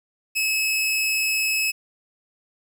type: tone with amplitude modulation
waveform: sawtooth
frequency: 2583 Hz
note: E7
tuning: 36 cents flat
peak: -16 dBFS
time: 0.35-1.72 s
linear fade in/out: 20 ms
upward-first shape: sine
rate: 214 Hz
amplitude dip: 25%
effects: 9-bit